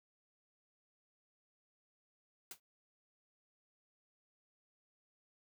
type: noise with exponential decay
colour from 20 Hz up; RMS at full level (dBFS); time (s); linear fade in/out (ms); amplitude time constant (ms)
white; -43; 2.51-2.6; 2; 18
effects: none